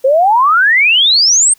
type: exponential sweep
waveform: sine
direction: up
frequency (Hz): 509 to 8870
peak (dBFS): -6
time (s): 0.04-1.54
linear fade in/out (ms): 10
effects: white hiss -50 dBFS RMS until 1.58 s